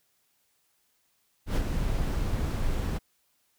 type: noise with ADSR envelope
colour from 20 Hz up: brown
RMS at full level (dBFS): -23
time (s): 1.46-2.99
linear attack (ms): 100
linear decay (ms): 54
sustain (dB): -5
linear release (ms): 22
effects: white hiss -71 dBFS RMS until 3.58 s